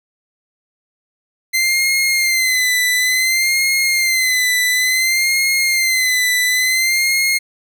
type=tone with vibrato; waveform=sawtooth; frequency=2067 Hz; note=C7; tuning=22 cents flat; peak=-10 dBFS; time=1.53-7.39 s; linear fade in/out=20 ms; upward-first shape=sine; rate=0.57 Hz; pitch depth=66 cents each way; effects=none